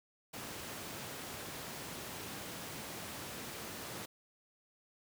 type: high-pass noise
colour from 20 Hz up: pink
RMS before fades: -45 dBFS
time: 0.33-4.06 s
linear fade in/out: 10 ms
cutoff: 120 Hz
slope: 12 dB/octave
effects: none